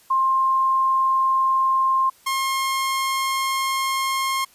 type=tone pair in turn; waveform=sine / sawtooth; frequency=1058 / 1069.7 Hz; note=C6 / C6; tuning=+19 / +38 cents; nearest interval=unison; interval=19 cents; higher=second; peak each=-16 / -17 dBFS; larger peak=first; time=0.1-2.1 / 2.26-4.45 s; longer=second; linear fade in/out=10 ms; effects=white hiss -54 dBFS RMS until 4.54 s + resampled to 32000 Hz